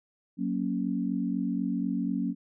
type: chord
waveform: sine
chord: F# major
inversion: none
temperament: equal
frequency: 185 / 233.1 / 277.2 Hz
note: F#3 / A#3 / C#4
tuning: 0 / 0 / 0 cents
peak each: -31 dBFS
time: 0.37-2.35 s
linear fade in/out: 50 ms
effects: none